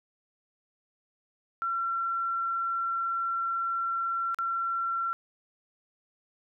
sine tone with dropouts, 1359 Hz, F6, 48 cents flat, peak -27 dBFS, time 1.62-5.13 s, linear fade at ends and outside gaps 0 ms, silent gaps 4.345-4.387 s, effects none

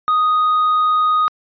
sine tone with tanh clipping, 1244.5 Hz, D#6, in tune, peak -13 dBFS, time 0.08-1.28 s, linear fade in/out 0 ms, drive 2 dB, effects resampled to 11025 Hz

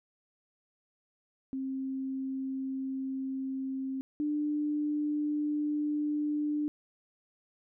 sine tone pair in turn, 266 / 297.6 Hz, C4 / D4, +29 / +23 cents, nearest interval major second, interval 194 cents, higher second, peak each -32 / -28 dBFS, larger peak second, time 1.53-4.01 / 4.2-6.68 s, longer neither, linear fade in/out 0 ms, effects none

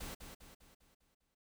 pink noise with echo, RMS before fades -45 dBFS, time 0-0.15 s, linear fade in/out 10 ms, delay 200 ms, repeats 6, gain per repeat -6 dB, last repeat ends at 1.35 s, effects none

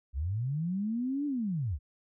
sine linear two-way sweep, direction up then down, 59.3 to 296.1 to 59.3 Hz, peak -29 dBFS, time 0.13-1.79 s, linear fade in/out 50 ms, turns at 1.26 s, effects none

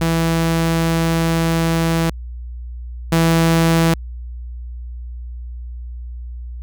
sawtooth tone pair in turn, 164.81 / 164.81 Hz, E3 / E3, 0 / 0 cents, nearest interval unison, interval 0 cents, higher neither, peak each -11 / -8 dBFS, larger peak second, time 0.01-2.1 / 3.12-3.94 s, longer first, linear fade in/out 5 ms, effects added 60 Hz sine -27 dBFS peak until 6.62 s

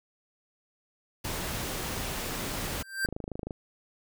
pink noise, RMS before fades -34 dBFS, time 1.24-2.83 s, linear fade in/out 10 ms
square tone with exponential growth, 1572 Hz, G6, 4 cents sharp, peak -24 dBFS, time 2.74-3.06 s, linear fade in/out 1 ms, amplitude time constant 68 ms
click train, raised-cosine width 2 ms, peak -22 dBFS, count 13, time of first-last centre 3.05-3.508 s, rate 26.2 Hz
effects none

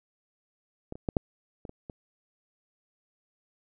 clicks, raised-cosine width 2 ms, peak -23 / -29 / -15 / -10 / -27 / -29 / -26 dBFS, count 7, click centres 0.924 / 0.955 / 1.088 / 1.168 / 1.652 / 1.694 / 1.898 s, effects none

